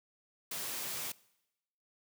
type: noise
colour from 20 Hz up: white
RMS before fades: -39 dBFS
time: 0.51-1.12 s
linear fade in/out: 5 ms
effects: noise-tail reverb RT60 0.9 s tail -22 dB re dry + high-pass 100 Hz 12 dB/octave